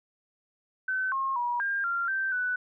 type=tone with pitch steps; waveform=sine; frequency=1524 / 1075 / 963 / 1604 / 1385 / 1560 / 1490 Hz; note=G6 / C6 / B5 / G6 / F6 / G6 / F#6; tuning=-49 / +47 / -44 / +39 / -15 / -9 / +12 cents; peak=-26 dBFS; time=0.88-2.56 s; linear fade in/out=5 ms; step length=240 ms; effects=none